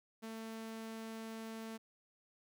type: tone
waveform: sawtooth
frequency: 223.4 Hz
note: A3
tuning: 27 cents sharp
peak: -40 dBFS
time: 0.22-1.78 s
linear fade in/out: 20 ms
effects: none